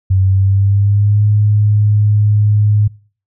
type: tone with pitch glide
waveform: sine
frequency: 95 to 104.8 Hz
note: F#2 to G#2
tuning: +46 to +16 cents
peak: -8 dBFS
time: 0.1-2.88 s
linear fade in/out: 10 ms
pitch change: +170 cents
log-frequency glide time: 0.22-1.24 s
effects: noise-tail reverb RT60 0.4 s tail -22 dB re dry